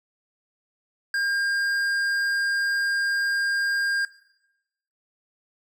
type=tone with hard clipping; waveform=triangle; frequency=1607 Hz; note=G6; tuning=43 cents sharp; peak=-24 dBFS; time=1.14-4.05 s; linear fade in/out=2 ms; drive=13 dB; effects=noise-tail reverb RT60 0.9 s tail -17 dB re dry